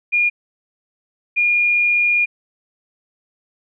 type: tone pair in turn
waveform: sine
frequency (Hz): 2425 / 2425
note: D#7 / D#7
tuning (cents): -45 / -45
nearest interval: unison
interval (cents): 0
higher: neither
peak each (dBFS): -13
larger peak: neither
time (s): 0.12-0.3 / 1.36-2.26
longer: second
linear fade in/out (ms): 20
effects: none